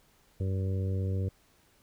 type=harmonic tone; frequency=95.4 Hz; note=G2; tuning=47 cents flat; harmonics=1 / 2 / 3 / 4 / 5 / 6; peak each=-28 / -39 / -44 / -43 / -42 / -50 dBFS; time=0.4-1.29 s; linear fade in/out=5 ms; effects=pink hiss -65 dBFS RMS until 1.82 s